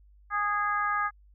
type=harmonic tone; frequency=412.8 Hz; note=G#4; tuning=10 cents flat; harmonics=2 / 3 / 4 / 5; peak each=-34 / -27 / -31 / -39 dBFS; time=0.3-1.11 s; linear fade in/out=50 ms; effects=added 50 Hz sine -54 dBFS peak until 1.34 s